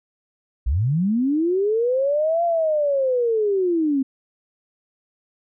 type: linear two-way sweep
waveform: sine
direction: up then down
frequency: 51.9 to 692 to 260.6 Hz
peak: -17 dBFS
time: 0.66-4.03 s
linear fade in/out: 10 ms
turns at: 2.44 s
effects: none